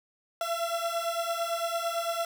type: beating tone pair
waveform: 30% pulse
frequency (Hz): 671 / 679.9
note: E5 / F5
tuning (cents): +31 / -47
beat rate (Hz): 8.9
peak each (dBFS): -29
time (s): 0.41-2.25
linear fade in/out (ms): 2
effects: none